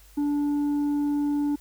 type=tone with tanh clipping; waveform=sine; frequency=290.6 Hz; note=D4; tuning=18 cents flat; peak=-23 dBFS; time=0.17-1.56 s; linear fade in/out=10 ms; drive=4 dB; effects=added 50 Hz sine -51 dBFS peak until 1.6 s + white hiss -56 dBFS RMS until 1.6 s